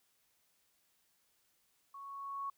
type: tone with level ramp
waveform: sine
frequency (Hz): 1108.7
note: C#6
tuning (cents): 0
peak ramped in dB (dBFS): -47 to -36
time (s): 1.94-2.5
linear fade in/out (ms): 5
effects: white hiss -75 dBFS RMS until 2.57 s